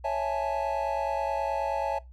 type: chord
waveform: triangle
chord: A major seventh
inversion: first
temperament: equal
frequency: 554.4 / 659.3 / 830.6 / 880 Hz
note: C#5 / E5 / G#5 / A5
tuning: 0 / 0 / 0 / 0 cents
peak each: -30 dBFS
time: 0.04-1.99 s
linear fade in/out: 10 ms
effects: noise-tail reverb RT60 0.2 s tail -20 dB re dry + added 62 Hz sine -45 dBFS peak until 2.12 s